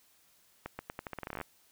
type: accelerating click train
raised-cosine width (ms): 0.5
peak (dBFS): -23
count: 16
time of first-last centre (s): 0.66-1.413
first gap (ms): 130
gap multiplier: 0.84
effects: white hiss -66 dBFS RMS until 1.71 s